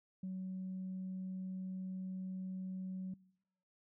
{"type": "tone", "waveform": "sine", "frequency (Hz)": 187, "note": "F#3", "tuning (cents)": 19, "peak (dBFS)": -38, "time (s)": [0.23, 3.14], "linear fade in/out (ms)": 5, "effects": ["noise-tail reverb RT60 0.9 s tail -26 dB re dry", "tanh soft clip ceiling -36 dBFS"]}